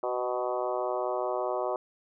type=harmonic tone with a mistuned harmonic; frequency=125 Hz; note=B2; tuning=21 cents sharp; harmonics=3 / 4 / 5 / 6 / 7 / 8 / 9 / 10; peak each=-34 / -35 / -32 / -36 / -40 / -39 / -39 / -44 dBFS; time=0.03-1.76 s; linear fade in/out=2 ms; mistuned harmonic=5; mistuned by=-19 cents; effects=none